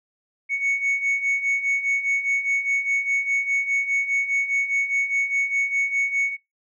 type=beating tone pair; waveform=sine; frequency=2217 / 2221.9 Hz; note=C#7 / C#7; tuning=0 / +3 cents; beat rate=4.9 Hz; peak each=-24 / -20 dBFS; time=0.49-6.37 s; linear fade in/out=50 ms; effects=noise-tail reverb RT60 0.2 s tail -23 dB re dry + tanh soft clip ceiling -17 dBFS